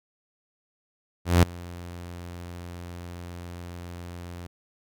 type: tone with ADSR envelope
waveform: sawtooth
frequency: 87.31 Hz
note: F2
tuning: in tune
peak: -9 dBFS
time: 1.25-4.47 s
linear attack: 180 ms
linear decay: 5 ms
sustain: -24 dB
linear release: 8 ms
effects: none